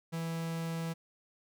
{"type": "tone", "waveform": "45% pulse", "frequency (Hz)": 164.81, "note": "E3", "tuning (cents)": 0, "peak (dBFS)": -34, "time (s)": [0.12, 0.94], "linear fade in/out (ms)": 20, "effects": []}